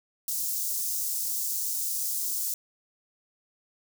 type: high-pass noise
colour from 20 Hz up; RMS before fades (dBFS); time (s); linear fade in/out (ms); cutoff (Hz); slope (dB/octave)
white; -30; 0.28-2.54; 2; 5600; 24
effects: none